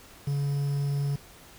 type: tone with quantisation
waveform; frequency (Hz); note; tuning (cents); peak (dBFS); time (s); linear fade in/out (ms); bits
triangle; 141.5; C#3; +36; -23; 0.27-1.16; 5; 8
effects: pink hiss -51 dBFS RMS until 1.58 s